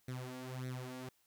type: tone with flanger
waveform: sawtooth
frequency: 127.8 Hz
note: C3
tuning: 40 cents flat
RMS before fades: -44 dBFS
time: 0.08-1.09 s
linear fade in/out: 5 ms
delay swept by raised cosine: 0.5 to 3.6 ms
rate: 1.7 Hz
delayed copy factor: +0.8
effects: white hiss -74 dBFS RMS until 1.26 s